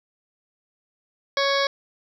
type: harmonic tone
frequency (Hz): 555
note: C#5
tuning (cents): +2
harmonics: 1 / 2 / 3 / 4 / 6 / 7 / 8 / 9 / 10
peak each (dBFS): -23 / -26 / -28 / -29 / -31 / -31 / -32 / -33 / -33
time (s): 1.37-1.67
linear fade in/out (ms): 2
effects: 9-bit